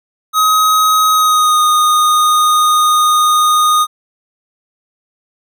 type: tone with pitch glide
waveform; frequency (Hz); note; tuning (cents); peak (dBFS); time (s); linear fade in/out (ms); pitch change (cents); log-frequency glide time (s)
square; 1265 to 1233.3; D#6 to D#6; +28 to -16; -9; 0.33-3.87; 50; -44; 1.12-1.61
effects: none